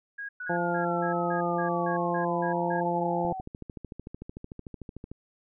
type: tone bursts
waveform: sine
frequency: 1642 Hz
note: G#6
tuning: 20 cents flat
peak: -34 dBFS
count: 10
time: 0.18-2.81 s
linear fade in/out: 10 ms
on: 110 ms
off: 170 ms
type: linear sweep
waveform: sine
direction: down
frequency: 1482 to 746 Hz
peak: -34 dBFS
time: 0.4-3.41 s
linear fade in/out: 5 ms
type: harmonic tone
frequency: 173 Hz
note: F3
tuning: 16 cents flat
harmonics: 1 / 2 / 3 / 4 / 5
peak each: -32 / -32 / -32 / -32 / -32 dBFS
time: 0.49-3.33 s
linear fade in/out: 10 ms
type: click train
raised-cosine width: 3 ms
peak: -26 dBFS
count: 26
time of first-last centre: 3.25-5.116 s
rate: 13.4 Hz
effects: none